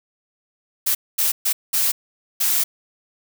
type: noise bursts at uneven times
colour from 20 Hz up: blue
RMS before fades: -19 dBFS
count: 5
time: 0.86-0.95 / 1.18-1.32 / 1.45-1.53 / 1.73-1.92 / 2.4-2.64 s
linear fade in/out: 10 ms
effects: none